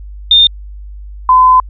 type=tone pair in turn; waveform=sine; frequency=3629 / 1018.4 Hz; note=A#7 / C6; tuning=-47 / -47 cents; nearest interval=octave + minor seventh; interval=2200 cents; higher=first; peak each=-3 dBFS; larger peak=neither; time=0.31-0.47 / 1.29-1.6 s; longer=second; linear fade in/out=2 ms; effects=added 50 Hz sine -26 dBFS peak until 1.69 s